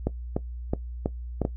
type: clicks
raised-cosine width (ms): 2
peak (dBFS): -11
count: 6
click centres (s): 0.07 / 0.365 / 0.735 / 1.059 / 1.417 / 1.451
effects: noise-tail reverb RT60 0.1 s tail -17 dB re dry + added 60 Hz sine -33 dBFS peak until 1.56 s